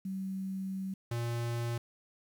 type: tone pair in turn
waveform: sine / square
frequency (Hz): 191.1 / 118.02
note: G3 / A#2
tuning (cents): -44 / +22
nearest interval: minor sixth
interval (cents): 834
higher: first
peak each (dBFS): -34 / -33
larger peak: second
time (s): 0.05-0.94 / 1.11-1.78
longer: first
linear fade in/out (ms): 5
effects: 10-bit

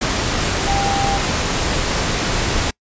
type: tone in noise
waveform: sine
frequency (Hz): 794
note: G5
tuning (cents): +22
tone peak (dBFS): -19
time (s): 0.67-1.18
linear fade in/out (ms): 10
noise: pink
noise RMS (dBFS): -19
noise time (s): 0.01-2.71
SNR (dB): -3
effects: noise-tail reverb RT60 0.1 s tail -26 dB re dry + resampled to 16000 Hz

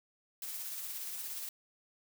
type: noise with tremolo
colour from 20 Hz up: blue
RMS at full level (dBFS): -40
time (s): 0.42-1.49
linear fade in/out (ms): 2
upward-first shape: sine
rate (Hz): 17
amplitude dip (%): 30
effects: none

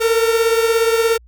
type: beating tone pair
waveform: 45% pulse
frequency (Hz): 452.6 / 469.6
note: A4 / A#4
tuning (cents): +49 / +13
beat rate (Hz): 17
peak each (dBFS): -14 / -20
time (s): 0-1.18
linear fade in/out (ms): 20
effects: added 59 Hz sine -43 dBFS peak until 1.27 s

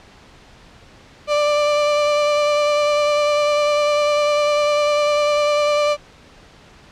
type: tone with vibrato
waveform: 35% pulse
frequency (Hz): 590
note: D5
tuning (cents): +8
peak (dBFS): -13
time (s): 1.27-5.97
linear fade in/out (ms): 50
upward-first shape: sine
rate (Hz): 10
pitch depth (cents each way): 14
effects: pink hiss -46 dBFS RMS until 6.91 s + low-pass 5000 Hz 12 dB/octave

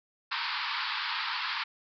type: band-pass noise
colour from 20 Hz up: pink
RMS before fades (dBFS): -33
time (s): 0.31-1.64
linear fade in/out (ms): 10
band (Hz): 870 to 4900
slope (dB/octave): 96
effects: none

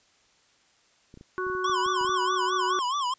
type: clicks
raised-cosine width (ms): 3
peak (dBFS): -34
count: 11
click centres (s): 1.141 / 1.174 / 1.211 / 1.467 / 1.5 / 1.551 / 1.697 / 1.863 / 2.012 / 2.048 / 2.094
type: harmonic tone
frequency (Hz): 370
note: F#4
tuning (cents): 0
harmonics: 1 / 3 / 4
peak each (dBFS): -30 / -32 / -33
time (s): 1.38-2.79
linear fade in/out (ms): 0
type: tone with vibrato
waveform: square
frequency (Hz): 1068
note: C6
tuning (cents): +35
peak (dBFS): -26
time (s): 1.64-3.14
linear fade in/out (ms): 5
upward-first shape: sine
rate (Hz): 4.7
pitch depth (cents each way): 160
effects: white hiss -63 dBFS RMS until 3.18 s + resampled to 16000 Hz

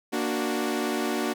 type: chord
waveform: sawtooth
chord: Bb augmented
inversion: none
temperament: equal with one note detuned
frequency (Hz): 234 / 293.7 / 370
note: Bb3 / D4 / F#4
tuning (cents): +7 / 0 / 0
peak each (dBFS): -26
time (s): 0.12-1.34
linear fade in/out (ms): 20
effects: none

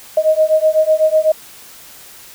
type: beating tone pair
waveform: sine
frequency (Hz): 622.3 / 630.3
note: D#5 / D#5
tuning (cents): 0 / +22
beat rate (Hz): 8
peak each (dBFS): -13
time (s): 0.17-1.32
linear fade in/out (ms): 5
effects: white hiss -39 dBFS RMS until 2.34 s

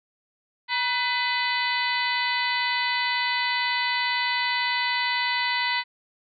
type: harmonic tone with a mistuned harmonic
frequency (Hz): 501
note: B4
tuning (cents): +25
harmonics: 2 / 3 / 4 / 5 / 6 / 7 / 8 / 9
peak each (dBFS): -28 / -35 / -26 / -34 / -34 / -36 / -32 / -35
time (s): 0.68-5.84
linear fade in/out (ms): 50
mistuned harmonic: 2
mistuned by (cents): -71
effects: none

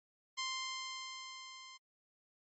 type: tone with level ramp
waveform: 10% pulse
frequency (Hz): 1047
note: C6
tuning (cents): +1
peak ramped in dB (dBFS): -27 to -43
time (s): 0.37-1.78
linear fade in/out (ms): 20
effects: MP3 32 kbps

